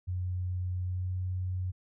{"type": "tone with pitch glide", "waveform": "sine", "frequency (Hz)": [90.8, 91.86], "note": ["F#2", "F#2"], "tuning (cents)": [-32, -12], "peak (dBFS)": -30, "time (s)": [0.07, 1.72], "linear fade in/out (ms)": 20, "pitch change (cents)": 20, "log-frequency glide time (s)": [0.83, 1.12], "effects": []}